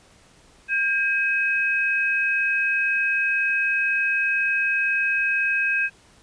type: tone pair together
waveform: sine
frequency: 1602 / 2544 Hz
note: G6 / D#7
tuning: +37 / +38 cents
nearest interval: minor sixth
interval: 801 cents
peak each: -22 dBFS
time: 0.68-5.9 s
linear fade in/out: 50 ms
effects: pink hiss -54 dBFS RMS until 6.22 s + resampled to 22050 Hz

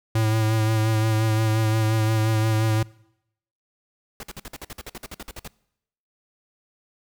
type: tone with vibrato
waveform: square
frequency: 110 Hz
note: A2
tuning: in tune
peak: -19 dBFS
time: 0.15-2.83 s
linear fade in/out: 5 ms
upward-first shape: sine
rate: 5.7 Hz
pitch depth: 26 cents each way
type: noise bursts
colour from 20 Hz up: pink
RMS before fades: -36 dBFS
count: 16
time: 4.2-5.477 s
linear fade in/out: 2 ms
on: 32 ms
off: 51 ms
effects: noise-tail reverb RT60 0.8 s tail -23 dB re dry

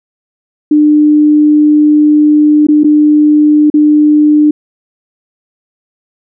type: tone with dropouts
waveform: sine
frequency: 300 Hz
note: D4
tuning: 37 cents sharp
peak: -3 dBFS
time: 0.71-4.51 s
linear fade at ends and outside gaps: 5 ms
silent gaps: 2.669-2.685 / 2.835-2.843 / 3.701-3.74 s
effects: none

